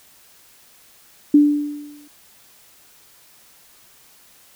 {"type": "tone with exponential decay", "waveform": "sine", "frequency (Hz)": 293.2, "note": "D4", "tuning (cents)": -3, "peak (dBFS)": -6, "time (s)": [1.34, 2.08], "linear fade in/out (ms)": 5, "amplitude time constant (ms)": 160, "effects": ["white hiss -51 dBFS RMS until 4.55 s"]}